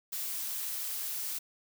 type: noise with amplitude modulation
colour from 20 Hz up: blue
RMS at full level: -35 dBFS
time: 0.12-1.39 s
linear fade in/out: 10 ms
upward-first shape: sine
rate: 213 Hz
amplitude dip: 25%
effects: none